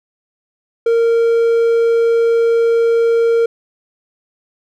triangle tone, 462.2 Hz, A#4, 15 cents flat, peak -8 dBFS, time 0.86-3.46 s, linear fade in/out 5 ms, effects none

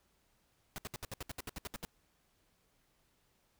pink noise bursts, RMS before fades -42 dBFS, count 13, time 0.76-1.85 s, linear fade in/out 0 ms, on 22 ms, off 67 ms, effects pink hiss -74 dBFS RMS until 3.59 s

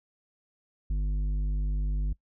sine tone with tanh clipping, 50 Hz, G1, 35 cents sharp, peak -27 dBFS, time 0.9-2.13 s, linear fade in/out 5 ms, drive 9 dB, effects noise-tail reverb RT60 0.1 s tail -21 dB re dry

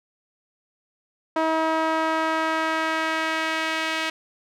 sawtooth tone with band-pass filter sweep, 320 Hz, D#4, 49 cents sharp, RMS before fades -24 dBFS, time 1.36-4.1 s, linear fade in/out 5 ms, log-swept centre 890 to 2500 Hz, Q 1.2, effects none

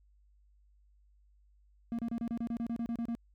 triangle tone bursts, 233.1 Hz, A#3, in tune, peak -30 dBFS, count 13, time 1.92-3.151 s, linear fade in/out 0 ms, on 67 ms, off 30 ms, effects added 50 Hz sine -62 dBFS peak until 3.34 s

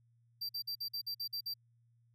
square tone bursts, 4699 Hz, D8, in tune, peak -37 dBFS, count 9, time 0.41-1.54 s, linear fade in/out 10 ms, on 82 ms, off 49 ms, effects added 117 Hz sine -67 dBFS peak until 2.14 s

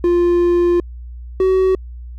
triangle tone pair in turn, 349.2 / 376.8 Hz, F4 / F#4, 0 / +32 cents, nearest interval minor second, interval 132 cents, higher second, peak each -9 dBFS, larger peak neither, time 0.04-0.8 / 1.4-1.75 s, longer first, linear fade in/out 2 ms, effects added 60 Hz sine -29 dBFS peak until 2.18 s

